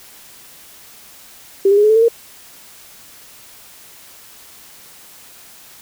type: tone with pitch steps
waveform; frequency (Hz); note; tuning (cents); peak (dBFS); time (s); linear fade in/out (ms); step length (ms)
sine; 392 / 403.3 / 414.8 / 426.7 / 439 / 451.6 / 464.6; G4 / G4 / G#4 / G#4 / A4 / A4 / A#4; 0 / +49 / -2 / +47 / -4 / +45 / -6; -8; 1.65-2.084; 5; 62
effects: white hiss -42 dBFS RMS until 5.81 s